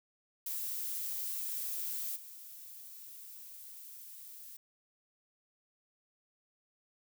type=noise with level steps; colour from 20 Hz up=violet; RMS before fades=-38 / -50 dBFS; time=0.46-4.57 s; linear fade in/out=5 ms; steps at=2.15 s; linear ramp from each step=20 ms; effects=none